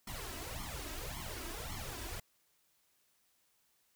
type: noise with flanger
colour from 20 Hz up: pink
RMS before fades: -43 dBFS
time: 0.07-2.2 s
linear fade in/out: 5 ms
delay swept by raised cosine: 0.92 to 3.12 ms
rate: 1.8 Hz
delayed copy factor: +1
effects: white hiss -74 dBFS RMS until 3.95 s